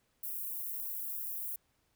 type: high-pass noise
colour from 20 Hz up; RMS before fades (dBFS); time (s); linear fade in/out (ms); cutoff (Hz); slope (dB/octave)
white; -39; 0.23-1.56; 5; 12000; 24
effects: pink hiss -75 dBFS RMS until 1.95 s